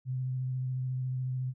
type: tone with vibrato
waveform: sine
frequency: 128.6 Hz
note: C3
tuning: 30 cents flat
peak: -30 dBFS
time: 0.05-1.54 s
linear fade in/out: 50 ms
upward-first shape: square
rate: 14 Hz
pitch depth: 13 cents each way
effects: none